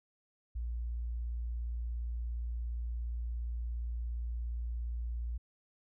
sine tone, 58.6 Hz, A#1, 10 cents sharp, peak -34 dBFS, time 0.55-5.38 s, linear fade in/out 10 ms, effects none

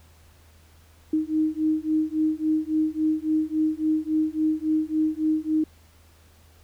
sine beating tone pair, 310 / 313.6 Hz, D#4 / D#4, -6 / +14 cents, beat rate 3.6 Hz, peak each -24 / -24 dBFS, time 1.13-5.64 s, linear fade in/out 5 ms, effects added 80 Hz sine -53 dBFS peak until 6.63 s + pink hiss -58 dBFS RMS until 6.63 s

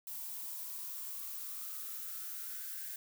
violet noise with high-pass filter sweep, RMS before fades -43 dBFS, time 0.07-2.96 s, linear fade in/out 2 ms, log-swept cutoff 860 to 1600 Hz, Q 7.2, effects none

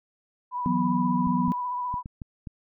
sine tone with vibrato, 987.8 Hz, B5, in tune, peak -27 dBFS, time 0.51-2.03 s, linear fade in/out 50 ms, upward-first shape sine, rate 15 Hz, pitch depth 26 cents each way
sine chord, E suspended second, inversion none, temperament equal, 164.81 / 185 / 246.9 Hz, E3 / F#3 / B3, 0 / 0 / 0 cents, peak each -30 / -26 / -25 dBFS, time 0.66-1.52 s, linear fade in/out 0 ms
clicks, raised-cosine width 5 ms, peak -24 dBFS, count 6, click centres 1.271 / 1.48 / 1.941 / 2.059 / 2.218 / 2.472 s
effects none

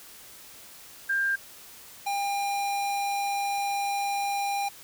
sine / square tone pair in turn, 1594 / 802.3 Hz, G6 / G5, +28 / +40 cents, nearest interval octave, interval 1188 cents, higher first, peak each -23 / -27 dBFS, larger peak first, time 1.09-1.36 / 2.06-4.69 s, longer second, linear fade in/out 10 ms, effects white hiss -48 dBFS RMS until 4.83 s

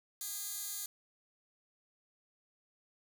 15% pulse tone with high-pass filter, 408.1 Hz, G#4, 30 cents flat, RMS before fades -41 dBFS, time 0.21-0.86 s, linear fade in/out 2 ms, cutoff 7600 Hz, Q 0.83, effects none

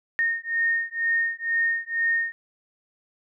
sine beating tone pair, 1840 / 1842.1 Hz, A#6 / A#6, -23 / -21 cents, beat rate 2.1 Hz, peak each -25 dBFS, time 0.19-2.32 s, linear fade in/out 0 ms, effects none

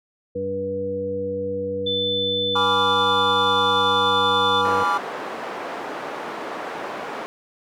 harmonic tone, 97 Hz, G2, 18 cents flat, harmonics 1 / 2 / 3 / 5, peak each -36 / -34 / -35 / -24 dBFS, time 0.35-4.84 s, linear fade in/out 10 ms
sine tone, 3520 Hz, A7, in tune, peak -22 dBFS, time 1.86-4.62 s, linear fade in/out 10 ms
triangle chord, G# diminished seventh, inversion none, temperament equal with one note detuned, 830.6 / 987.8 / 1169.9 / 1396.9 Hz, G#5 / B5 / D6 / F6, 0 / 0 / -7 / 0 cents, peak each -24 / -22 / -20 / -24 dBFS, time 2.55-4.98 s, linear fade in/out 10 ms
white band-pass noise, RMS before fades -31 dBFS, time 4.65-7.26 s, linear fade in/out 0 ms, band 340 to 1000 Hz, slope 12 dB/octave
effects none

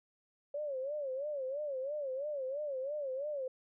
sine tone with vibrato, 558 Hz, C#5, 11 cents sharp, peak -35 dBFS, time 0.54-3.48 s, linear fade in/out 5 ms, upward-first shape sine, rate 3 Hz, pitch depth 140 cents each way, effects none

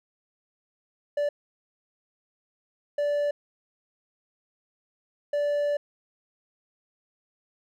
triangle tone bursts at uneven times, 582 Hz, D5, 16 cents flat, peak -21 dBFS, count 3, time 1.17-1.29 / 2.98-3.31 / 5.33-5.77 s, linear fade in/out 5 ms, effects none

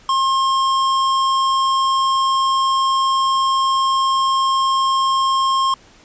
sine tone with hard clipping, 1068 Hz, C6, 35 cents sharp, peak -16 dBFS, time 0.09-5.74 s, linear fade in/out 2 ms, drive 14 dB, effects pink hiss -48 dBFS RMS until 6.04 s + resampled to 16000 Hz

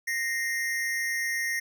square tone pair together, 1859.3 / 2087 Hz, A#6 / C7, -5 / -5 cents, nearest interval major second, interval 200 cents, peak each -29 / -33 dBFS, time 0.07-1.6 s, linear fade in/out 10 ms, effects none

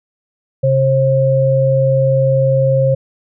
sine tone pair together, 133.91 / 535 Hz, C3 / C5, +41 / +38 cents, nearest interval 2 octaves, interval 2397 cents, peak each -13 / -12 dBFS, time 0.63-2.95 s, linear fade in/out 10 ms, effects none

